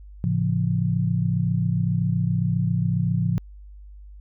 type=chord; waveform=sine; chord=A augmented; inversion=none; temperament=just; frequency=110 / 137.5 / 171.88 Hz; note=A2 / C#3 / E#3; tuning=0 / -14 / -27 cents; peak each=-24 / -25 / -23 dBFS; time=0.24-3.38 s; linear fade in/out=0 ms; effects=added 50 Hz sine -40 dBFS peak until 4.2 s